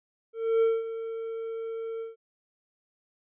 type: tone with ADSR envelope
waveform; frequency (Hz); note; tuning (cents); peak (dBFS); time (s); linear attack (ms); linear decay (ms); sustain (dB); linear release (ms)
triangle; 452.5; A4; +48; -17; 0.33-2.16; 290; 210; -13; 150
effects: resampled to 8000 Hz